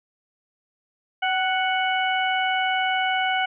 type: harmonic tone with a mistuned harmonic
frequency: 740 Hz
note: F#5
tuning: in tune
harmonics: 1 / 2 / 3 / 4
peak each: -23 / -26 / -28 / -29 dBFS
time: 1.22-3.46 s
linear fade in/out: 10 ms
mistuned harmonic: 1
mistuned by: +33 cents
effects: none